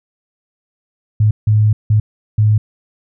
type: tone bursts at uneven times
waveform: sine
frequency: 106.9 Hz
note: A2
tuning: 49 cents flat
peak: -8 dBFS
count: 4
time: 1.2-1.31 / 1.47-1.73 / 1.9-2 / 2.38-2.58 s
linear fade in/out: 5 ms
effects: none